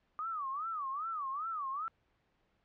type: tone with vibrato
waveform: sine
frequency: 1196 Hz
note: D6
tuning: 31 cents sharp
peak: -35 dBFS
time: 0.19-1.88 s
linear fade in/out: 0 ms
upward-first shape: sine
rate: 2.5 Hz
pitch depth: 210 cents each way
effects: pink hiss -75 dBFS RMS until 2.64 s + low-pass 3000 Hz 12 dB/octave